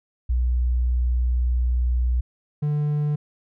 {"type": "tone pair in turn", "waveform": ["sine", "triangle"], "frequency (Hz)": [61.2, 148.27], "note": ["B1", "D3"], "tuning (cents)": [-15, 17], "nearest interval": "octave + minor third", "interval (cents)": 1532, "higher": "second", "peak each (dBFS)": -18, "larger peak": "neither", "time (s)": [[0.29, 2.21], [2.62, 3.16]], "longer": "first", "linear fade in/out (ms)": 10, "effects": []}